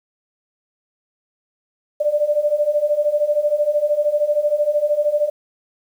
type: beating tone pair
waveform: sine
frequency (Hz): 584 / 597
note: D5 / D5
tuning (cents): -10 / +28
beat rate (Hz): 13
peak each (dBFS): -20 / -17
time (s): 2-5.3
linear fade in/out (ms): 10
effects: 8-bit